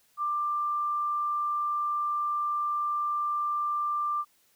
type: tone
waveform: sine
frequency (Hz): 1185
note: D6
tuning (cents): +15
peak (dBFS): -26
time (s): 0.17-4.25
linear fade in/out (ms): 50
effects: white hiss -66 dBFS RMS until 4.55 s

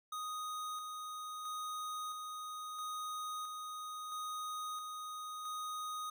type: tone with tremolo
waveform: square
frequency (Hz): 1244.5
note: D#6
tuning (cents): 0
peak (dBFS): -40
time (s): 0.12-6.1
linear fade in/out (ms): 5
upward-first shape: square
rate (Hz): 0.75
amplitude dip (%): 30
effects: none

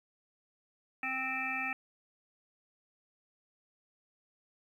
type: harmonic tone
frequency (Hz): 261.6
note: C4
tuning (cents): 0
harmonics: 1 / 3 / 5 / 7 / 9 / 10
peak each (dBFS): -45 / -41 / -42 / -39 / -37 / -39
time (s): 1.03-1.73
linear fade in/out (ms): 2
effects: 11-bit

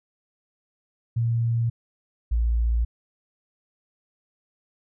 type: tone pair in turn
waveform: sine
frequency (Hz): 116.3 / 57.52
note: A#2 / A#1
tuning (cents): -4 / -22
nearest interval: octave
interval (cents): 1218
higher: first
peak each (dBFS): -20 / -19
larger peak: second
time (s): 1.16-1.7 / 2.31-2.85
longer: neither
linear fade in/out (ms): 10
effects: none

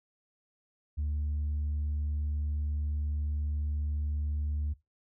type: tone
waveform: sine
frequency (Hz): 74.3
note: D2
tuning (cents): +21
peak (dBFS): -27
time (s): 0.97-4.74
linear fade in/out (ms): 20
effects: noise-tail reverb RT60 0.2 s tail -19 dB re dry + tanh soft clip ceiling -27 dBFS

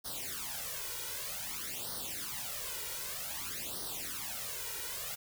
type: noise with flanger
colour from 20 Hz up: white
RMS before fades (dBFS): -40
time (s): 0.04-5.16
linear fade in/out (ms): 20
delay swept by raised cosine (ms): 0.2 to 2.1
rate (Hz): 0.53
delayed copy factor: +0.9
effects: none

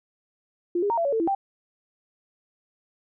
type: tone with pitch steps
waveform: sine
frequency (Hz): 348.4 / 407.1 / 928 / 674 / 562 / 447 / 332.9 / 785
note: F4 / G#4 / A#5 / E5 / C#5 / A4 / E4 / G5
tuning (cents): -4 / -35 / -8 / +38 / +24 / +27 / +17 / +2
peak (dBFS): -21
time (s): 0.75-1.35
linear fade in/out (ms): 5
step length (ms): 75
effects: none

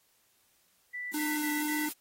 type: tone bursts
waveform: sine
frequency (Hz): 1975.5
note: B6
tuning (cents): 0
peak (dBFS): -35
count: 4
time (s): 0.93-1.871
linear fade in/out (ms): 20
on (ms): 200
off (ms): 47
type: noise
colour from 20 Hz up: blue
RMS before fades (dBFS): -38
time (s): 1.13-1.93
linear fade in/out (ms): 10
type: tone with vibrato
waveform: square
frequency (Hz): 300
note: D4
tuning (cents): +37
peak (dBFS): -32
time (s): 1.14-1.89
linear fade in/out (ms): 5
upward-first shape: triangle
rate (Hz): 2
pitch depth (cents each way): 11
effects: white hiss -69 dBFS RMS until 2 s + AAC 48 kbps

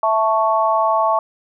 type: chord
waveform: sine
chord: A major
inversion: second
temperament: equal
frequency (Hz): 659.3 / 880 / 1108.7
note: E5 / A5 / C#6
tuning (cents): 0 / 0 / 0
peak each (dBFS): -18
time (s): 0.03-1.19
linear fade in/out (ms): 2
effects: none

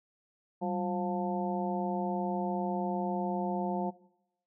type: harmonic tone with a mistuned harmonic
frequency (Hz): 177.2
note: F3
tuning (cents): +25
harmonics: 1 / 2 / 3 / 4 / 5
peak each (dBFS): -34 / -37 / -39 / -36 / -38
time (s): 0.61-3.91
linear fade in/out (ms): 20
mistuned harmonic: 1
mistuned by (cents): +140
effects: noise-tail reverb RT60 0.8 s tail -19 dB re dry

